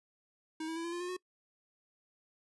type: tone with pitch steps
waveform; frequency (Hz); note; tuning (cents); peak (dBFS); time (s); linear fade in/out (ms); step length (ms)
square; 317 / 324.6 / 332.4 / 340.3 / 348.5 / 356.8 / 365.4; D#4 / E4 / E4 / F4 / F4 / F4 / F#4; +32 / -27 / +15 / -45 / -4 / +37 / -22; -37; 0.6-1.167; 5; 81
effects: noise-tail reverb RT60 0.1 s tail -23 dB re dry + resampled to 24000 Hz